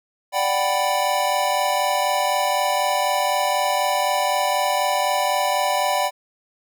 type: chord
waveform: square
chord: G major seventh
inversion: second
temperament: equal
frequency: 587.3 / 740 / 784 / 987.8 Hz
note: D5 / F#5 / G5 / B5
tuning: 0 / 0 / 0 / 0 cents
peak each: -25 dBFS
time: 0.32-6.11 s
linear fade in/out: 50 ms
effects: none